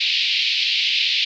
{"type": "band-pass noise", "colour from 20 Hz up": "pink", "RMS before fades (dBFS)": -20, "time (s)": [0, 1.25], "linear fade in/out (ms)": 10, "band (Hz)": [2400, 4600], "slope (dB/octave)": 48, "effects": []}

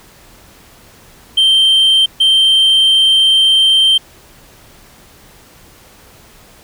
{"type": "tone bursts at uneven times", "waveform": "sine", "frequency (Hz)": 3136, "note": "G7", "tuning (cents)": 0, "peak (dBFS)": -4, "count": 2, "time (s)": [[1.37, 2.06], [2.2, 3.98]], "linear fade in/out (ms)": 10, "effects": ["tanh soft clip ceiling -6 dBFS", "pink hiss -43 dBFS RMS until 6.63 s"]}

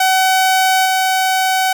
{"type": "tone with level steps", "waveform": "sawtooth", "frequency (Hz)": 755, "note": "F#5", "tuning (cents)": 35, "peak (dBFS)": [-7, -9], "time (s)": [0, 1.73], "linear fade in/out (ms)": 5, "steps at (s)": 0.85, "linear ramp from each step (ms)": 10, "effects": []}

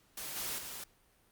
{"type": "noise with level steps", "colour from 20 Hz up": "white", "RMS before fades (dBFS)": [-42, -38, -44], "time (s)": [0.17, 0.84], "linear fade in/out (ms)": 5, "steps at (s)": [0.36, 0.58], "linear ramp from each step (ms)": 5, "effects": ["pink hiss -68 dBFS RMS until 1.31 s", "Opus 48 kbps"]}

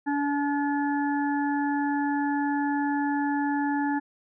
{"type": "harmonic tone", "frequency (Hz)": 286.5, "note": "D4", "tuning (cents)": -43, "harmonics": [1, 3, 5, 6], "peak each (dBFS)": [-25, -29, -41, -34], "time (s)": [0.06, 4], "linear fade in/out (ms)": 20, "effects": []}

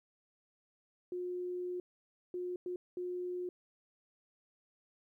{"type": "tone bursts at uneven times", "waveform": "sine", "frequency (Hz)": 359, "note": "F4", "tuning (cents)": 48, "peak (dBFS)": -36, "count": 4, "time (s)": [[1.12, 1.8], [2.34, 2.56], [2.66, 2.76], [2.97, 3.49]], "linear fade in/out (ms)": 2, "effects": ["13-bit"]}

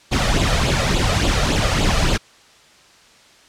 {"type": "noise with flanger", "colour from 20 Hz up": "pink", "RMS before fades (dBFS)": -17, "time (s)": [0.11, 2.18], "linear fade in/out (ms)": 20, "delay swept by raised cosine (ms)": [0.26, 1.66], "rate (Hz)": 3.5, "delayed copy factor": 0.65, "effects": ["white hiss -49 dBFS RMS until 3.48 s", "low-pass 6000 Hz 12 dB/octave"]}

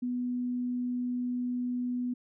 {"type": "tone", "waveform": "sine", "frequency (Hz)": 246.9, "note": "B3", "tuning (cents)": 0, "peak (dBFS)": -29, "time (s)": [0.02, 2.14], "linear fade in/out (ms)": 10, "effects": []}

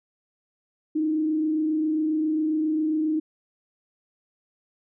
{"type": "tone with frequency modulation", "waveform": "sine", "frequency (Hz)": 311.1, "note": "D#4", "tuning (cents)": 0, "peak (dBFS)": -21, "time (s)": [0.95, 3.2], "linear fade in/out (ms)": 10, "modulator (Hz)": 27.4, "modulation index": 0.34, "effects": []}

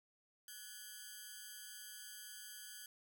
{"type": "ring-modulated tone", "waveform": "5% pulse", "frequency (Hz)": 1587, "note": "G6", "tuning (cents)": 21, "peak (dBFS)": -36, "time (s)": [0.48, 2.86], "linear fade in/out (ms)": 2, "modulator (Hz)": 108, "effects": []}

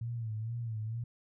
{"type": "tone with vibrato", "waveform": "sine", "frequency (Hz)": 113.3, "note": "A#2", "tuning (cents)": -49, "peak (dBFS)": -34, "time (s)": [0.01, 1.04], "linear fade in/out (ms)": 5, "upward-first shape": "sine", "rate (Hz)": 2.2, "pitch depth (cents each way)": 84, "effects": []}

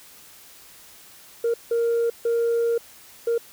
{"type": "tone bursts at uneven times", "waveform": "sine", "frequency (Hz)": 466.2, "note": "A#4", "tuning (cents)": 0, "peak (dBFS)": -17, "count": 4, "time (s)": [[1.44, 1.54], [1.71, 2.1], [2.25, 2.78], [3.27, 3.38]], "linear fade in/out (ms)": 5, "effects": ["tanh soft clip ceiling -17 dBFS", "white hiss -48 dBFS RMS until 3.52 s"]}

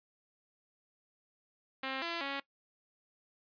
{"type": "tone with pitch steps", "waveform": "5% pulse", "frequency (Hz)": [265.8, 338.2, 277.2], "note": ["C4", "E4", "C#4"], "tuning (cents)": [27, 44, 0], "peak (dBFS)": -24, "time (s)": [1.83, 2.4], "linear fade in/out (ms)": 5, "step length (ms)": 190, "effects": ["noise-tail reverb RT60 0.1 s tail -20 dB re dry", "resampled to 11025 Hz"]}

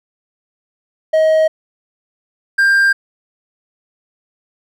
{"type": "tone pair in turn", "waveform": "triangle", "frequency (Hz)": [632, 1592.5], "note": ["D#5", "G6"], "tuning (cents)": [27, 27], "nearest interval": "octave + major third", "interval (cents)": 1600, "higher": "second", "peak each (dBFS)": -7, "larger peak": "neither", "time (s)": [[1.13, 1.48], [2.58, 2.93]], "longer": "neither", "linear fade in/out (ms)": 10, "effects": []}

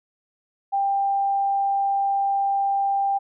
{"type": "tone", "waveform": "sine", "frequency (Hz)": 792, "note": "G5", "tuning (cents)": 18, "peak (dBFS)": -19, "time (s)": [0.72, 3.19], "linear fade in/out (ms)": 20, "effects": []}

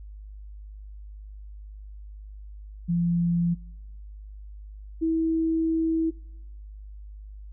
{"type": "tone pair in turn", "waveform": "sine", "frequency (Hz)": [171.9, 324.5], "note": ["F3", "E4"], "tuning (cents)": [-27, -27], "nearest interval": "major seventh", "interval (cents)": 1100, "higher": "second", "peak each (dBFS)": -21, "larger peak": "neither", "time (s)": [[2.88, 3.55], [5.01, 6.11]], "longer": "second", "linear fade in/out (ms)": 20, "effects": ["noise-tail reverb RT60 1.0 s tail -26 dB re dry", "added 51 Hz sine -39 dBFS peak until 7.52 s"]}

